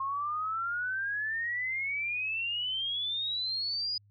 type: exponential sweep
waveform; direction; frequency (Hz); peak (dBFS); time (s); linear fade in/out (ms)
sine; up; 1069 to 4978; -30; 0-3.98; 5
effects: added 102 Hz sine -59 dBFS peak until 4.1 s